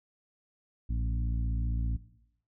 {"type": "harmonic tone with a mistuned harmonic", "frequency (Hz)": 57.6, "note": "A#1", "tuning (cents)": -20, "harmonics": [1, 2, 3, 4, 5], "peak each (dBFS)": [-29, -36, -45, -43, -48], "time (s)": [0.89, 1.97], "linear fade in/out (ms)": 10, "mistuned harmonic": 2, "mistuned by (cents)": -33, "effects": ["noise-tail reverb RT60 0.8 s tail -17 dB re dry"]}